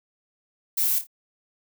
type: noise with echo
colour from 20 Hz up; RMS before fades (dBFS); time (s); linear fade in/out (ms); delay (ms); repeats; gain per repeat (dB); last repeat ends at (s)
violet; -23; 0.77-0.99; 10; 27; 3; -9; 1.071
effects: none